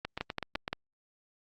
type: two click trains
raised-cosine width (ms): 0.3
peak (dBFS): -18 / -16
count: 6 / 4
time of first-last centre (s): 0.05-0.679 / 0.21-0.73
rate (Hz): 7.95 / 5.77
effects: Opus 48 kbps